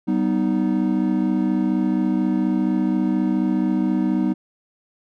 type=chord; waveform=triangle; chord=G augmented; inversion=none; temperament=equal with one note detuned; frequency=192.3 / 246.9 / 311.1 Hz; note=G3 / B3 / D#4; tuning=-33 / 0 / 0 cents; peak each=-20 dBFS; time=0.07-4.34 s; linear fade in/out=20 ms; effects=none